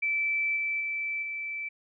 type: tone with level steps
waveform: sine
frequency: 2322 Hz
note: D7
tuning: 20 cents flat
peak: -25 / -27 / -29 / -32 dBFS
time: 0.02-1.69 s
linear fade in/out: 10 ms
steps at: 0.56 / 0.8 / 1.22 s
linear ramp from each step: 10 ms
effects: none